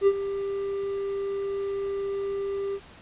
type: tone with ADSR envelope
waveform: triangle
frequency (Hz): 395.8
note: G4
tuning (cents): +17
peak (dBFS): -12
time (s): 0.01-2.8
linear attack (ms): 61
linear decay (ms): 53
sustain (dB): -13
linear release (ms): 57
effects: pink hiss -49 dBFS RMS until 3.01 s + resampled to 8000 Hz